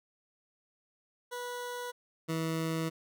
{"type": "tone pair in turn", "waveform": "20% pulse", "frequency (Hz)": [489.5, 161.99], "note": ["B4", "E3"], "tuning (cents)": [-15, -30], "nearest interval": "octave + perfect fifth", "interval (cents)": 1915, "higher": "first", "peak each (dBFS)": [-32, -26], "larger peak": "second", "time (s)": [[1.31, 1.92], [2.28, 2.9]], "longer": "second", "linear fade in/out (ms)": 20, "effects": []}